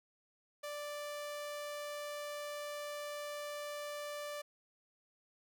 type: tone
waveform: sawtooth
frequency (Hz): 587.3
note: D5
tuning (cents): 0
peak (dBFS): -37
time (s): 0.63-4.42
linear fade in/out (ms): 10
effects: none